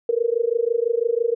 sine tone with amplitude modulation, 467.6 Hz, A#4, 5 cents sharp, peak -14 dBFS, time 0.09-1.35 s, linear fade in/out 2 ms, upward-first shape sine, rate 26 Hz, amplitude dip 95%, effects none

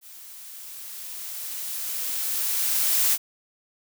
blue noise with level ramp, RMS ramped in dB -45 to -20 dBFS, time 0.01-3.18 s, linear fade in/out 50 ms, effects none

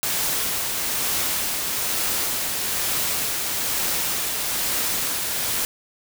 white noise with tremolo, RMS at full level -23 dBFS, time 0.03-5.65 s, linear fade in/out 0 ms, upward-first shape triangle, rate 1.1 Hz, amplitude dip 30%, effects none

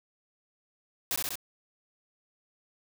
white noise with echo, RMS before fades -30 dBFS, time 1.11-1.16 s, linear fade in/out 0 ms, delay 65 ms, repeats 3, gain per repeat -2 dB, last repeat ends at 1.355 s, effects none

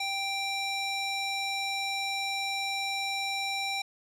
square tone with band-pass filter, 785 Hz, G5, 2 cents sharp, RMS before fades -32 dBFS, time 0-3.82 s, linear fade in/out 5 ms, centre 3600 Hz, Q 1.1, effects none

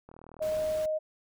click train, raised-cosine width 1 ms, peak -34 dBFS, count 23, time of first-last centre 0.09-0.644 s, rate 39.7 Hz
sine tone, 622 Hz, D#5, 1 cent flat, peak -27 dBFS, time 0.4-0.99 s, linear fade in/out 20 ms
pink noise, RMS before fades -45 dBFS, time 0.42-0.86 s, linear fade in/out 5 ms
effects none

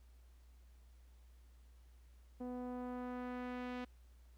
sawtooth tone with low-pass filter sweep, 248.5 Hz, B3, 11 cents sharp, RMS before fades -44 dBFS, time 2.4-3.85 s, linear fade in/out 10 ms, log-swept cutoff 620 to 3100 Hz, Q 1, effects added 60 Hz sine -59 dBFS peak until 4.37 s + pink hiss -75 dBFS RMS until 4.37 s

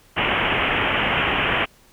white low-pass noise, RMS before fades -21 dBFS, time 0.16-1.66 s, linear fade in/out 20 ms, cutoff 3100 Hz, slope 96 dB/octave, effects pink hiss -54 dBFS RMS until 1.92 s

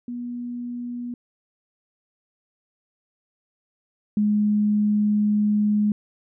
sine tone pair in turn, 242.3 / 209.2 Hz, B3 / G#3, -33 / +13 cents, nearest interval minor third, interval 254 cents, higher first, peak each -28 / -17 dBFS, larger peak second, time 0.08-1.14 / 4.17-5.92 s, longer second, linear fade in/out 2 ms, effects none

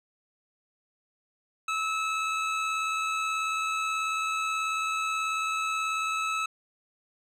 25% pulse tone with amplitude modulation, 1300 Hz, E6, 24 cents flat, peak -22 dBFS, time 1.68-6.46 s, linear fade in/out 5 ms, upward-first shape sine, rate 78.4 Hz, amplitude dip 25%, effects low-pass 7000 Hz 12 dB/octave

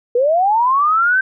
sine linear sweep, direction up, 465.5 to 1568 Hz, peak -11 dBFS, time 0.15-1.21 s, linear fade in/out 5 ms, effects none

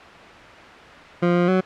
20% pulse tone with pitch steps, 174.7 / 175.7 / 186.4 Hz, F3 / F3 / F#3, +1 / +11 / +13 cents, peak -11 dBFS, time 1.22-1.61 s, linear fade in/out 10 ms, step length 130 ms, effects white hiss -40 dBFS RMS until 1.65 s + low-pass 2000 Hz 12 dB/octave

